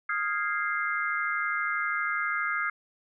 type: chord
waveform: sine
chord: F minor seventh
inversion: third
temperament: equal with one note detuned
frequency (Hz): 1244.5 / 1396.9 / 1642.1 / 2093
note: Eb6 / F6 / Ab6 / C7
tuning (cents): 0 / 0 / -20 / 0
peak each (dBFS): -32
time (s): 0.09-2.7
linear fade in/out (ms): 5
effects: none